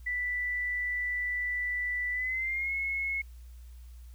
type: tone with pitch glide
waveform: sine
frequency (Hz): 1975.5 to 2179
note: B6 to C#7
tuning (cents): 0 to -30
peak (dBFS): -29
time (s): 0.06-3.22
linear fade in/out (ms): 10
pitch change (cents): +170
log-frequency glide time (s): 2.12-2.73
effects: added 60 Hz sine -45 dBFS peak until 4.14 s + white hiss -65 dBFS RMS until 4.14 s